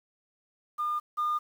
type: tone pair in turn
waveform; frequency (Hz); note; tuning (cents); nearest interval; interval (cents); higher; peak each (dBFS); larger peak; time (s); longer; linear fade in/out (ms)
sine; 1209 / 1213.3; D6 / D#6; +50 / -44; unison; 6; second; -26 / -24; second; 0.78-1 / 1.17-1.39; neither; 20
effects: tanh soft clip ceiling -23 dBFS + 9-bit